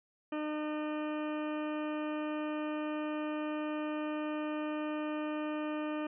harmonic tone, 303.6 Hz, D#4, 42 cents flat, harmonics 1 / 2 / 3 / 4 / 5 / 6 / 8 / 9 / 10, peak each -35 / -40 / -47 / -45 / -52 / -51 / -51 / -56 / -56 dBFS, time 0.32-6.07 s, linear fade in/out 5 ms, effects none

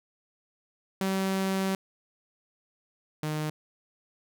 sawtooth tone pair in turn, 191.8 / 153.33 Hz, G3 / D#3, -37 / -25 cents, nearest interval major third, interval 388 cents, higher first, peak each -22 / -25 dBFS, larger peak first, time 1.01-1.75 / 3.23-3.5 s, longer first, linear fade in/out 2 ms, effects none

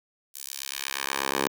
10% pulse tone with high-pass filter sweep, 68.3 Hz, C#2, 25 cents flat, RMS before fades -31 dBFS, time 0.34-1.48 s, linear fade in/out 10 ms, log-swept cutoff 8500 to 400 Hz, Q 0.72, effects none

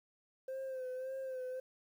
sine tone with vibrato, 520 Hz, C5, 11 cents flat, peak -36 dBFS, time 0.48-1.6 s, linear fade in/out 5 ms, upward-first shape sine, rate 1.8 Hz, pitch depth 42 cents each way, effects tanh soft clip ceiling -38 dBFS + 11-bit

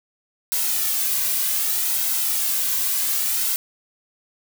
blue noise with flanger, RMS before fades -22 dBFS, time 0.52-3.56 s, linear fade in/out 0 ms, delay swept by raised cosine 1.7 to 2.29 ms, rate 0.66 Hz, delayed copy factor -0.5, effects none

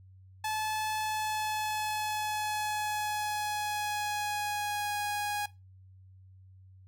sawtooth tone with pitch glide, 864 to 826.9 Hz, A5 to G#5, -32 to -8 cents, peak -27 dBFS, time 0.44-5.46 s, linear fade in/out 5 ms, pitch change -76 cents, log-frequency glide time 0.93-4.97 s, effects noise-tail reverb RT60 0.2 s tail -17 dB re dry + added 94 Hz sine -52 dBFS peak until 6.87 s

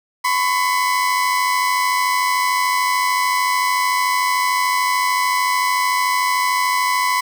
30% pulse tone pair together, 1004.5 / 1098 Hz, B5 / C#6, +29 / -17 cents, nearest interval major second, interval 154 cents, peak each -14 / -20 dBFS, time 0.24-7.21 s, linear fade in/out 10 ms, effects none

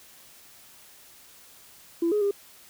sine tone with pitch steps, 336.6 / 418.5 / 402.7 Hz, E4 / G#4 / G4, +36 / +13 / +47 cents, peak -20 dBFS, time 2.02-2.311 s, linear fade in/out 5 ms, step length 97 ms, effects tanh soft clip ceiling -17 dBFS + white hiss -52 dBFS RMS until 2.69 s

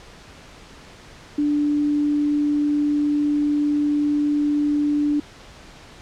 sine tone, 293.7 Hz, D4, in tune, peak -17 dBFS, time 1.38-5.2 s, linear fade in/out 5 ms, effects pink hiss -44 dBFS RMS until 6.01 s + low-pass 6000 Hz 12 dB/octave

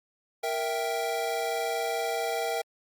square chord, E diminished, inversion second, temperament equal, 466.2 / 659.3 / 784 Hz, Bb4 / E5 / G5, 0 / 0 / 0 cents, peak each -33 dBFS, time 0.43-2.62 s, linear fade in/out 10 ms, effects Opus 48 kbps

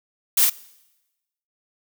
blue noise with echo, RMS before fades -17 dBFS, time 0.37-0.45 s, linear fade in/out 5 ms, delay 48 ms, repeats 1, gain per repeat -2 dB, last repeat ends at 0.498 s, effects noise-tail reverb RT60 1.0 s tail -21 dB re dry

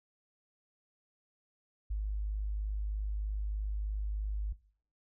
sine tone, 51.6 Hz, G#1, 10 cents flat, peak -31 dBFS, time 1.9-4.53 s, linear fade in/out 10 ms, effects noise-tail reverb RT60 0.5 s tail -19 dB re dry

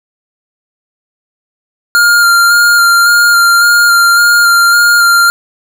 square tone with vibrato, 1402 Hz, F6, 6 cents sharp, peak -5 dBFS, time 1.95-5.3 s, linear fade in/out 0 ms, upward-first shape square, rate 1.8 Hz, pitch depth 14 cents each way, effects none

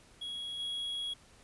triangle tone with level steps, 3322 Hz, G#7, in tune, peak -36 / -33 dBFS, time 0.21-1.14 s, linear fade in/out 10 ms, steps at 0.59 s, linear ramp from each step 10 ms, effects pink hiss -60 dBFS RMS until 1.43 s + resampled to 24000 Hz

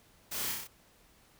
white noise with echo, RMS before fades -38 dBFS, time 0.31-0.52 s, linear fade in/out 10 ms, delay 31 ms, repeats 5, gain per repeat -2 dB, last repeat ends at 0.675 s, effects pink hiss -63 dBFS RMS until 1.39 s

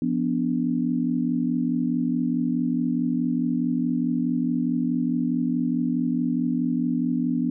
sine chord, B diminished, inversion second, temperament equal with one note detuned, 174.61 / 246.9 / 291.6 Hz, F3 / B3 / D4, 0 / 0 / -12 cents, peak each -28 / -23 / -27 dBFS, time 0.02-7.5 s, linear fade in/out 2 ms, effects none

